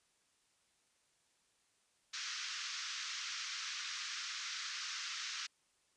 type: band-pass noise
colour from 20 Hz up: white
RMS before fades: -43 dBFS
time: 2.13-5.47 s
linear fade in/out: 10 ms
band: 1200 to 6300 Hz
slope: 48 dB/octave
effects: white hiss -75 dBFS RMS until 5.96 s + resampled to 22050 Hz